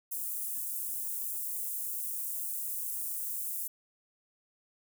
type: high-pass noise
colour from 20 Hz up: white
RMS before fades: -36 dBFS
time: 0.11-3.68 s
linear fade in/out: 10 ms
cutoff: 8900 Hz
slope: 24 dB/octave
effects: none